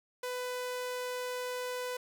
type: tone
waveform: sawtooth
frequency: 498.8 Hz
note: B4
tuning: 17 cents sharp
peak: -31 dBFS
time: 0.23-1.97 s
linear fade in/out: 5 ms
effects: none